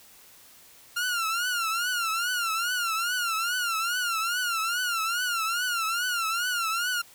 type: tone with vibrato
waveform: sawtooth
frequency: 1394 Hz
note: F6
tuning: 4 cents flat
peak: -22 dBFS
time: 0.96-7.02 s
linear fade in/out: 10 ms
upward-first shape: triangle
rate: 2.4 Hz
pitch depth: 140 cents each way
effects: white hiss -53 dBFS RMS until 7.14 s